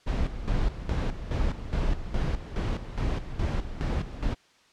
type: noise with tremolo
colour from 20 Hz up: brown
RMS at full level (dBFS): -26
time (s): 0.06-4.35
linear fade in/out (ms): 20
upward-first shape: square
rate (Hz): 2.4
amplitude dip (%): 70
effects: white hiss -60 dBFS RMS until 4.72 s + low-pass 5000 Hz 12 dB/octave